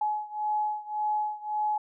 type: beating tone pair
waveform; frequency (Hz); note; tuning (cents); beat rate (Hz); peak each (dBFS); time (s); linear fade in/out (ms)
sine; 846 / 847.8; G#5 / G#5; +32 / +35; 1.8; -29 / -31; 0.01-1.78; 5
effects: none